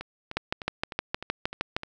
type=two click trains; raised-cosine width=0.3 ms; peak=-10 / -20 dBFS; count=10 / 7; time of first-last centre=0.37-1.765 / 0.01-1.834 s; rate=6.45 / 3.29 Hz; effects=none